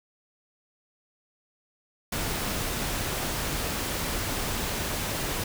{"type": "noise", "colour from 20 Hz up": "pink", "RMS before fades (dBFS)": -30, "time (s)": [2.12, 5.44], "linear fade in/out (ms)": 5, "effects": []}